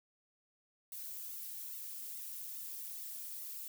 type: noise with flanger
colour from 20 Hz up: violet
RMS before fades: -45 dBFS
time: 0.92-3.68 s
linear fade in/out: 2 ms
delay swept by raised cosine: 1.2 to 3.1 ms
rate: 2.4 Hz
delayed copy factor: -0.9
effects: none